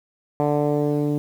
10% pulse tone with low-pass filter sweep, 147.2 Hz, D3, 4 cents sharp, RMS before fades -21 dBFS, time 0.4-1.18 s, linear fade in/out 0 ms, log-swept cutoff 790 to 310 Hz, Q 1.4, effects 8-bit

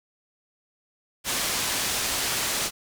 white low-pass noise, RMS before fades -27 dBFS, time 1.24-2.71 s, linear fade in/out 50 ms, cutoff 8800 Hz, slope 12 dB/octave, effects none

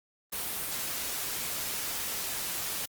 white noise, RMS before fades -34 dBFS, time 0.32-2.86 s, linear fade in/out 10 ms, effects Opus 32 kbps

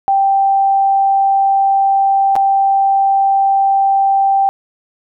sine tone with dropouts, 784 Hz, G5, in tune, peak -9 dBFS, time 0.08-4.49 s, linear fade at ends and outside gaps 0 ms, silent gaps 2.355-2.363 s, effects none

